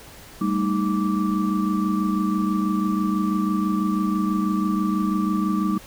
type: tone cluster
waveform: sine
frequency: 196.9 / 223 / 311.3 / 1166 Hz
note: G3 / A3 / D#4 / D6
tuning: +8 / +23 / +1 / -13 cents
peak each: -22 / -27 / -25 / -29 dBFS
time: 0.41-5.78 s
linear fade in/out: 5 ms
effects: pink hiss -44 dBFS RMS until 5.86 s